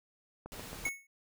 click train, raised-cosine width 1 ms, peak -30 dBFS, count 4, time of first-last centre 0.46-0.866 s, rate 7.39 Hz
pink noise, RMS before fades -46 dBFS, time 0.52-0.89 s, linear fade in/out 0 ms
square tone with exponential decay, 2205 Hz, C#7, 10 cents flat, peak -29 dBFS, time 0.85-1.07 s, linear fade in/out 5 ms, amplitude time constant 47 ms
effects none

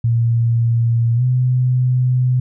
sine tone with pitch glide, 116.54 to 126.36 Hz, A#2 to B2, 0 to +40 cents, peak -12 dBFS, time 0.04-2.4 s, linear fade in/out 5 ms, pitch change +140 cents, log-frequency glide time 1.15-1.23 s, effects none

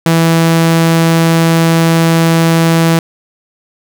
sawtooth tone, 164.81 Hz, E3, in tune, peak -3 dBFS, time 0.06-2.99 s, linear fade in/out 2 ms, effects none

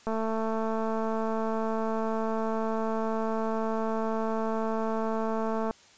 click train, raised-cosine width 1 ms, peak -18 dBFS, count 1253, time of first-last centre 0.07-5.71 s, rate 222 Hz, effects white hiss -56 dBFS RMS until 5.97 s + resampled to 16000 Hz

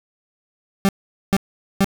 40% pulse tone bursts, 196 Hz, G3, in tune, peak -12 dBFS, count 3, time 0.85-1.844 s, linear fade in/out 0 ms, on 38 ms, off 440 ms, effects 9-bit

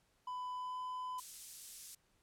triangle tone with pitch glide, 1000 to 1007.5 Hz, B5 to B5, +21 to +34 cents, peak -38 dBFS, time 0.27-1.2 s, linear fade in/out 5 ms, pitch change +13 cents, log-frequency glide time 0.54-0.78 s
pink high-pass noise, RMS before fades -50 dBFS, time 1.18-1.95 s, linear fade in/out 5 ms, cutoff 6700 Hz, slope 12 dB/octave
effects pink hiss -75 dBFS RMS until 2.22 s + low-pass 12000 Hz 12 dB/octave

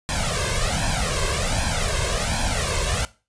pink noise with flanger, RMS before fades -23 dBFS, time 0.09-3.05 s, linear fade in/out 0 ms, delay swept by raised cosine 1.2 to 1.91 ms, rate 1.3 Hz, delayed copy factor +0.95, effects noise-tail reverb RT60 0.3 s tail -18 dB re dry + resampled to 22050 Hz

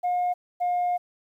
sine tone pair in turn, 716 / 712.5 Hz, F5 / F5, +43 / +34 cents, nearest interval unison, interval 9 cents, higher first, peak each -20 dBFS, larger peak neither, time 0.03-0.34 / 0.6-0.98 s, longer second, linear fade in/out 20 ms, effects tanh soft clip ceiling -20 dBFS + 10-bit

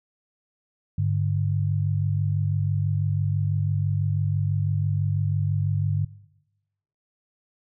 sine tone pair together, 100.78 / 146.83 Hz, G2 / D3, +48 / 0 cents, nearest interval perfect fifth, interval 652 cents, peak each -22 / -25 dBFS, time 0.98-6.05 s, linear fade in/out 5 ms, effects noise-tail reverb RT60 1.0 s tail -22 dB re dry

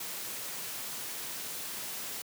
white noise, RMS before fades -39 dBFS, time 0-2.22 s, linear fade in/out 5 ms, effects high-pass 100 Hz 12 dB/octave

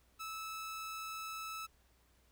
sawtooth tone, 1307 Hz, E6, 15 cents flat, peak -38 dBFS, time 0.19-1.67 s, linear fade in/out 20 ms, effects added 60 Hz sine -70 dBFS peak until 2.31 s + pink hiss -72 dBFS RMS until 2.31 s

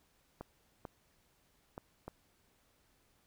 clicks, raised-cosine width 1 ms, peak -29 dBFS, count 4, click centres 0.41 / 0.852 / 1.779 / 2.08 s, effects pink hiss -72 dBFS RMS until 3.26 s

